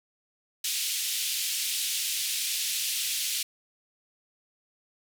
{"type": "band-pass noise", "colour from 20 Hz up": "pink", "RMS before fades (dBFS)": -30, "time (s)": [0.64, 3.43], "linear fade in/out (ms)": 5, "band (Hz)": [2800, 15000], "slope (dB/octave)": 24, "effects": []}